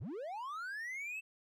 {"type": "linear sweep", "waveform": "triangle", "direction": "up", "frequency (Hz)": [68.8, 2669], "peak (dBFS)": -38, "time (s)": [0, 1.21], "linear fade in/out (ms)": 20, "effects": []}